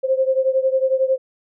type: beating tone pair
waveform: sine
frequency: 523.3 / 534.3 Hz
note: C5 / C5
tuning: 0 / +36 cents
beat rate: 11 Hz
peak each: -17 / -20 dBFS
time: 0.03-1.18 s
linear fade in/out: 20 ms
effects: none